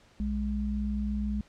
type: tone pair together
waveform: sine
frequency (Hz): 61.79 / 207.7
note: B1 / G#3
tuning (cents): +2 / 0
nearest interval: octave + major sixth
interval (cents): 2098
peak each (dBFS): -31 / -30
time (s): 0.2-1.41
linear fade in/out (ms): 0
effects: pink hiss -60 dBFS RMS until 1.48 s + low-pass 6000 Hz 12 dB/octave